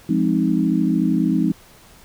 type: chord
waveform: sine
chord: F minor seventh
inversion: none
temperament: equal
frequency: 174.61 / 207.7 / 261.6 / 311.1 Hz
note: F3 / Ab3 / C4 / Eb4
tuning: 0 / 0 / 0 / 0 cents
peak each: -21 dBFS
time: 0.09-1.52 s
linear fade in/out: 5 ms
effects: pink hiss -48 dBFS RMS until 2.04 s